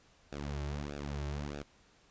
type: tone with flanger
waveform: sawtooth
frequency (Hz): 72.2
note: D2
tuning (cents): -29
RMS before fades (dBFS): -39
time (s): 0.32-1.63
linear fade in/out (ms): 5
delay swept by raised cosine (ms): 0.95 to 4.15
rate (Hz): 1.6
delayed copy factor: -1
effects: pink hiss -65 dBFS RMS until 2.1 s + resampled to 16000 Hz